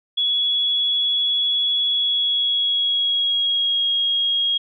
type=tone with pitch glide; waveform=sine; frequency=3372 to 3276 Hz; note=G#7 to G#7; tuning=+26 to -24 cents; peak=-17 dBFS; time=0.17-4.58 s; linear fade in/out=10 ms; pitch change=-50 cents; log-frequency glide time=1.84-3.88 s; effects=none